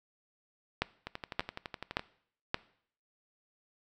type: two click trains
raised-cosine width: 0.3 ms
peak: -22 / -12 dBFS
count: 12 / 4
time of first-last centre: 1.07-1.994 / 0.82-2.544 s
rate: 11.9 / 1.74 Hz
effects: noise-tail reverb RT60 0.6 s tail -20 dB re dry